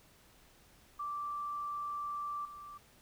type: tone with level steps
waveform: sine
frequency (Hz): 1170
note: D6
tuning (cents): -7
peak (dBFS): -36 / -46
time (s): 0.99-2.78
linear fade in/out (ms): 10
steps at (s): 2.45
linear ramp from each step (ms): 2
effects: pink hiss -63 dBFS RMS until 3.01 s